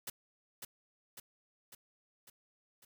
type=noise with echo; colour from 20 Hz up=white; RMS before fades=-41 dBFS; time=0.07-0.1 s; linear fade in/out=5 ms; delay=550 ms; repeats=5; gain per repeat=-4 dB; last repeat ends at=2.85 s; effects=none